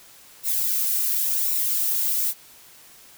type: noise with flanger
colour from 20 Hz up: violet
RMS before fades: -23 dBFS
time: 0.43-2.34 s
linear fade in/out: 50 ms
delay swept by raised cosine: 0.62 to 2.32 ms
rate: 0.92 Hz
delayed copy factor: -0.5
effects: white hiss -49 dBFS RMS until 3.17 s